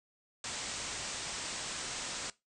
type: low-pass noise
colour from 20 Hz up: white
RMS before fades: -40 dBFS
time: 0.44-2.3 s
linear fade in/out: 2 ms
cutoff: 8600 Hz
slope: 96 dB/octave
effects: noise-tail reverb RT60 0.2 s tail -19 dB re dry